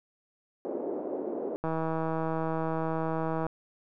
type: band-pass noise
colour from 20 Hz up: white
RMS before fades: -34 dBFS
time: 0.65-1.56 s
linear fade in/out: 0 ms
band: 290 to 520 Hz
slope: 24 dB/octave
type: click train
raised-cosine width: 1 ms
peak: -18 dBFS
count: 295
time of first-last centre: 1.64-3.466 s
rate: 161 Hz
effects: none